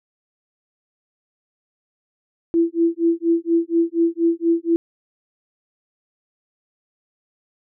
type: tone with tremolo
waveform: sine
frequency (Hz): 334.7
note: E4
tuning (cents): +26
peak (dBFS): -12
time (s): 2.54-4.76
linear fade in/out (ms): 0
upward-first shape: sine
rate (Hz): 4.2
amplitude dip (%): 100
effects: none